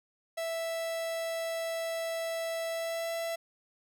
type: tone with pitch glide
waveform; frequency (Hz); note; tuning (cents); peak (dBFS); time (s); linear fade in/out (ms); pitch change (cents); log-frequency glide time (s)
45% pulse; 659.3 to 665.8; E5 to E5; 0 to +17; -32; 0.37-3.36; 10; +17; 2.71-3.12
effects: none